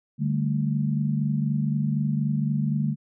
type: chord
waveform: sine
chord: D suspended fourth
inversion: none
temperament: equal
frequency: 146.83 / 196 / 220 Hz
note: D3 / G3 / A3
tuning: 0 / 0 / 0 cents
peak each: -24 / -29 / -27 dBFS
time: 0.18-2.96 s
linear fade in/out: 50 ms
effects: none